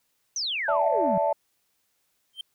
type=exponential sweep; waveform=sine; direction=down; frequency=6272 to 170 Hz; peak=-26 dBFS; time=0.36-1.18 s; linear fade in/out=2 ms
type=chord; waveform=sine; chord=D suspended second; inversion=none; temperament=equal with one note detuned; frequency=578.2 / 659.3 / 880 Hz; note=D5 / E5 / A5; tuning=-27 / 0 / 0 cents; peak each=-25 dBFS; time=0.68-1.33 s; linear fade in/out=5 ms
type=tone with exponential growth; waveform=triangle; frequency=3136 Hz; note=G7; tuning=in tune; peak=-27 dBFS; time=2.33-2.41 s; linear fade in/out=5 ms; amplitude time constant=16 ms
effects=tanh soft clip ceiling -11 dBFS + white hiss -72 dBFS RMS until 2.54 s